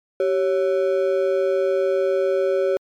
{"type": "ring-modulated tone", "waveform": "triangle", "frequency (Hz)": 469.9, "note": "A#4", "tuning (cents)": 14, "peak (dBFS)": -12, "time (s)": [0.2, 2.77], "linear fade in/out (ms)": 0, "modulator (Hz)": 83.5, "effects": ["MP3 96 kbps"]}